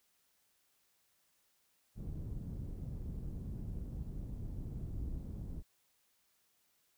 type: low-pass noise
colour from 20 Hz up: pink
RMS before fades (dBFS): -42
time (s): 1.95-5.63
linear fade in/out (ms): 50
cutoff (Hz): 180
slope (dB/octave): 12
effects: white hiss -75 dBFS RMS until 6.97 s